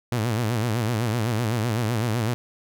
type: tone with vibrato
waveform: sawtooth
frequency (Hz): 114.2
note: A#2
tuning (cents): -35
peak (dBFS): -18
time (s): 0.12-2.34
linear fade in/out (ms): 0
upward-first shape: sine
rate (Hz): 7.9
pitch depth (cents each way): 140
effects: none